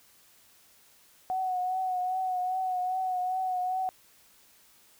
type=tone with vibrato; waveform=sine; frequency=740 Hz; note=F#5; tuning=in tune; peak=-27 dBFS; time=1.3-3.89 s; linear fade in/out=0 ms; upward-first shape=triangle; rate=2.5 Hz; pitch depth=39 cents each way; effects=white hiss -60 dBFS RMS until 4.99 s